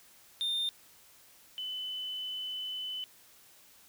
triangle / sine tone pair in turn, 3622 / 3016 Hz, A7 / F#7, +49 / +32 cents, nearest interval minor third, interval 317 cents, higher first, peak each -28 / -35 dBFS, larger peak first, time 0.41-0.69 / 1.58-3.04 s, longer second, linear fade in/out 0 ms, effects white hiss -59 dBFS RMS until 3.88 s

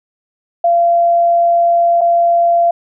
sine tone with dropouts, 686 Hz, F5, 31 cents flat, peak -8 dBFS, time 0.64-2.71 s, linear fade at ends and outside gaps 5 ms, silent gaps 2.01-2.014 s, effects none

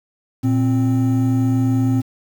triangle tone pair together, 116.54 / 262.2 Hz, A#2 / C4, 0 / +4 cents, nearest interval octave + major second, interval 1404 cents, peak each -15 dBFS, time 0.43-2.02 s, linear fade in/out 20 ms, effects 7-bit

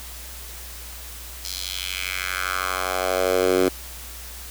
10% pulse tone with high-pass filter sweep, 92.5 Hz, F#2, in tune, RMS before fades -24 dBFS, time 1.44-3.69 s, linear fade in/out 5 ms, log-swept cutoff 4900 to 320 Hz, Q 2.3, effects added 60 Hz sine -39 dBFS peak until 4.5 s + white hiss -39 dBFS RMS until 4.5 s

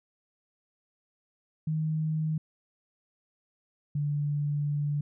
sine tone pair in turn, 156.5 / 146.11 Hz, D#3 / D3, +10 / -9 cents, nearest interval minor second, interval 119 cents, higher first, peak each -26 dBFS, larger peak neither, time 1.67-2.38 / 3.95-5.01 s, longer second, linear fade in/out 5 ms, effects none

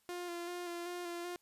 sawtooth tone with vibrato, 349.2 Hz, F4, in tune, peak -36 dBFS, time 0.09-1.36 s, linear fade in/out 0 ms, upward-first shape square, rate 2.6 Hz, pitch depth 21 cents each way, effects white hiss -74 dBFS RMS until 1.41 s + resampled to 32000 Hz

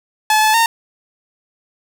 sawtooth tone with pitch steps, 861 / 866 / 916 Hz, A5 / A5 / A#5, -38 / -28 / -31 cents, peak -7 dBFS, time 0.3-0.66 s, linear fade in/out 2 ms, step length 120 ms, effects none

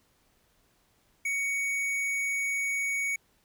sine tone with tanh clipping, 2236 Hz, C#7, 14 cents sharp, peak -29 dBFS, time 1.25-3.16 s, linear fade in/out 5 ms, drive 13 dB, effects pink hiss -68 dBFS RMS until 3.44 s

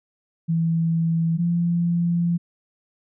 sine tone pair in turn, 164.81 / 171.53 Hz, E3 / F3, 0 / -31 cents, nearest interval minor second, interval 69 cents, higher second, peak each -18 dBFS, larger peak neither, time 0.48-1.38 / 1.38-2.38 s, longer second, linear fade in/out 20 ms, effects none

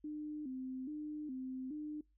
sine tone with vibrato, 279.7 Hz, C#4, 16 cents sharp, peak -40 dBFS, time 0.04-2.01 s, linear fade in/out 5 ms, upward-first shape square, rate 1.2 Hz, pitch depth 130 cents each way, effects noise-tail reverb RT60 0.2 s tail -24 dB re dry + added 50 Hz sine -70 dBFS peak until 2.17 s

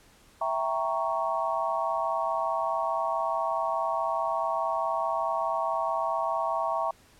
sine chord, E diminished seventh, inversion none, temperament equal, 659.3 / 784 / 932.3 / 1108.7 Hz, E5 / G5 / Bb5 / Db6, 0 / 0 / 0 / 0 cents, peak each -30 / -33 / -31 / -31 dBFS, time 0.41-6.91 s, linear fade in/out 5 ms, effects pink hiss -58 dBFS RMS until 7.19 s + low-pass 12000 Hz 12 dB/octave

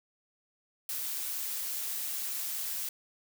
blue noise with amplitude modulation, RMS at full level -34 dBFS, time 0.89-2.89 s, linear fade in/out 2 ms, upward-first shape sine, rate 140 Hz, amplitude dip 30%, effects none

